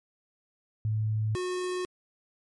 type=tone pair in turn; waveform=sine / square; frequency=108.4 / 363.9 Hz; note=A2 / F#4; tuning=-25 / -29 cents; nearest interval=octave + major sixth; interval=2096 cents; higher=second; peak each=-25 / -30 dBFS; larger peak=first; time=0.85-1.35 / 1.35-1.85 s; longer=neither; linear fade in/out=0 ms; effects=MP3 48 kbps